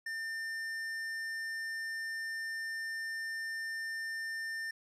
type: tone with tanh clipping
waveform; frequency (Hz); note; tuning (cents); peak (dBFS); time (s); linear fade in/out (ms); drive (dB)
triangle; 1800; A6; +39; -38; 0.06-4.71; 5; 16
effects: none